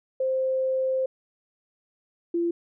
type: tone pair in turn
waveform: sine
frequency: 523.3 / 341.4 Hz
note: C5 / F4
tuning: 0 / -39 cents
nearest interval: perfect fifth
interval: 739 cents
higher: first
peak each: -22 dBFS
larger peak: neither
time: 0.2-1.06 / 2.34-2.51 s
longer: first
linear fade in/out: 5 ms
effects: none